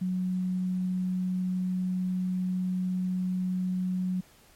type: tone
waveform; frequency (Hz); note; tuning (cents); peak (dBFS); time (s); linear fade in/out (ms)
sine; 183.6; F#3; -13; -26; 0.01-4.21; 10
effects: pink hiss -58 dBFS RMS until 4.55 s + MP3 64 kbps